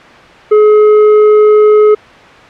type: tone with tanh clipping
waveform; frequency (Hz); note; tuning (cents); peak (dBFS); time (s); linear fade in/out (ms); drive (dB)
sine; 424; G#4; +36; -4; 0.51-1.95; 10; 8
effects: white hiss -34 dBFS RMS until 2.49 s + low-pass 2000 Hz 12 dB/octave